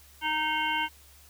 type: harmonic tone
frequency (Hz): 309.3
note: D#4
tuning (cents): -10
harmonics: 1 / 3 / 5 / 7 / 9 / 10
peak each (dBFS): -41 / -29 / -33 / -33 / -34 / -35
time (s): 0.21-0.89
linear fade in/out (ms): 50
effects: added 71 Hz sine -56 dBFS peak until 1.29 s + white hiss -56 dBFS RMS until 1.29 s